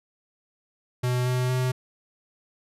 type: tone with pitch steps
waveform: square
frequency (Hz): 124.7 / 126.15 / 127.61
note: B2 / B2 / C3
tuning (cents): +17 / +37 / -43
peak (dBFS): -23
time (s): 1.03-1.72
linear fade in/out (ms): 10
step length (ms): 230
effects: resampled to 32000 Hz